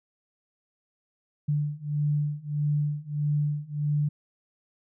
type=beating tone pair; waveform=sine; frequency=146.83 / 148.43 Hz; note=D3 / D3; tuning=0 / +19 cents; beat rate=1.6 Hz; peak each=-28 / -27 dBFS; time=1.48-4.09 s; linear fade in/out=10 ms; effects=none